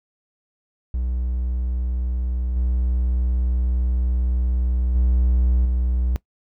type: tone with level steps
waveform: triangle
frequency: 61.74 Hz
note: B1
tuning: in tune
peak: -19 / -16 / -13 / -16 dBFS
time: 0.94-6.16 s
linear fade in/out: 0 ms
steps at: 2.56 / 4.95 / 5.65 s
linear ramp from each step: 5 ms
effects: noise-tail reverb RT60 0.1 s tail -20 dB re dry